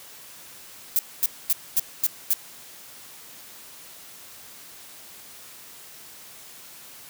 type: noise bursts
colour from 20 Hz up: violet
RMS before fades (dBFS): -20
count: 6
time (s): 0.96-2.334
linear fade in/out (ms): 0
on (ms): 29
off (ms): 240
effects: white hiss -45 dBFS RMS until 7.09 s + high-pass 80 Hz 12 dB/octave